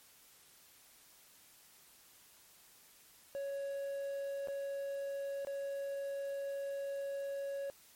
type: tone with dropouts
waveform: triangle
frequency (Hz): 556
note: C#5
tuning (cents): +5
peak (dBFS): -35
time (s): 3.35-7.7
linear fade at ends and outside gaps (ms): 0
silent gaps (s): 4.473-4.484 / 5.449-5.471
effects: white hiss -62 dBFS RMS until 7.95 s + MP3 64 kbps